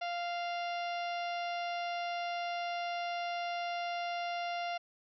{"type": "harmonic tone", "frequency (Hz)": 696, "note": "F5", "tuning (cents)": -6, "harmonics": [1, 2, 3, 4, 5, 6, 7, 8], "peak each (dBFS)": [-35, -45, -45, -45, -51, -53, -55, -55], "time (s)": [0.01, 4.78], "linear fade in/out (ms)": 10, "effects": []}